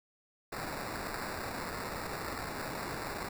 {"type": "noise with sample-and-hold", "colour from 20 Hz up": "white", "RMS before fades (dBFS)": -39, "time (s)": [0.52, 3.29], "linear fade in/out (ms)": 5, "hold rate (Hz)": 3150, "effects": []}